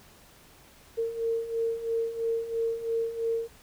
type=beating tone pair; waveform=sine; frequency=455.2 / 458.2 Hz; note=A#4 / A#4; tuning=-41 / -30 cents; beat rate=3 Hz; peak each=-33 / -28 dBFS; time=0.97-3.48 s; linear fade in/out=20 ms; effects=pink hiss -55 dBFS RMS until 3.62 s